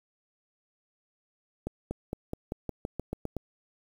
accelerating click train, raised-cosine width 2 ms, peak -19 dBFS, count 11, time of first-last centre 1.67-3.367 s, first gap 240 ms, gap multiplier 0.92, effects 8-bit

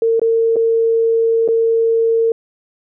sine tone with dropouts, 455.2 Hz, A#4, 41 cents flat, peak -11 dBFS, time 0.02-2.32 s, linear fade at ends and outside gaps 2 ms, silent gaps 0.196-0.216 / 0.559-0.565 / 1.478-1.486 s, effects none

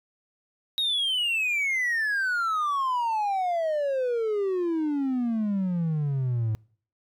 triangle exponential sweep, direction down, 3806 to 106.8 Hz, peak -21 dBFS, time 0.78-6.55 s, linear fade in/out 0 ms, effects noise-tail reverb RT60 0.5 s tail -26 dB re dry + tanh soft clip ceiling -17 dBFS

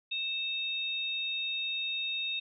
sine tone pair together, 2636 / 3710 Hz, E7 / A#7, -1 / -9 cents, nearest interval tritone, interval 592 cents, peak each -35 / -33 dBFS, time 0.11-2.4 s, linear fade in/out 10 ms, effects none

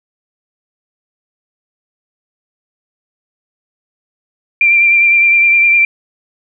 sine tone with vibrato, 2367 Hz, D7, 13 cents sharp, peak -6 dBFS, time 4.61-5.85 s, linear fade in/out 2 ms, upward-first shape triangle, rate 9.8 Hz, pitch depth 28 cents each way, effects none

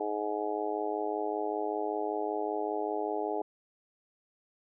harmonic tone, 105.2 Hz, G#2, 23 cents sharp, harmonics 3 / 4 / 5 / 6 / 7 / 8, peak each -38 / -34 / -42 / -38 / -38 / -37 dBFS, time 0-3.42 s, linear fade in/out 5 ms, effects none

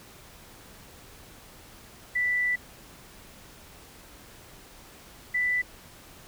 sine tone pair in turn, 1975.5 / 1983.8 Hz, B6 / B6, 0 / +7 cents, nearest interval unison, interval 7 cents, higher second, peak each -23 dBFS, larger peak neither, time 2.15-2.56 / 5.34-5.62 s, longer first, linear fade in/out 10 ms, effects pink hiss -50 dBFS RMS until 6.27 s

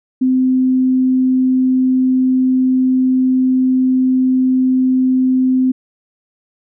sine tone, 257.8 Hz, C4, 26 cents flat, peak -10 dBFS, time 0.21-5.72 s, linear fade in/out 10 ms, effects none

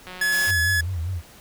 click train, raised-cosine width 0.3 ms, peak -22 dBFS, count 81, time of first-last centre 0.07-0.507 s, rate 183 Hz
45% pulse tone, 1700 Hz, G#6, 40 cents sharp, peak -19 dBFS, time 0.21-0.81 s, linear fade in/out 5 ms
white noise, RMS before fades -32 dBFS, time 0.32-0.51 s, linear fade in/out 5 ms
sine tone with vibrato, 87.31 Hz, F2, in tune, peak -24 dBFS, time 0.46-1.22 s, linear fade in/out 50 ms, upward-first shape sine, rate 5 Hz, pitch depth 140 cents each way
effects pink hiss -48 dBFS RMS until 1.4 s

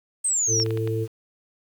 sine exponential sweep, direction down, 8520 to 5320 Hz, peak -20 dBFS, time 0.24-0.64 s, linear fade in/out 10 ms
harmonic tone, 111.4 Hz, A2, 22 cents sharp, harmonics 1 / 3 / 4, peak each -25 / -31 / -27 dBFS, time 0.47-1.08 s, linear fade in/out 50 ms
clicks, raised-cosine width 0.3 ms, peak -20 dBFS, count 5, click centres 0.6 / 0.663 / 0.707 / 0.774 / 0.875 s
effects 8-bit

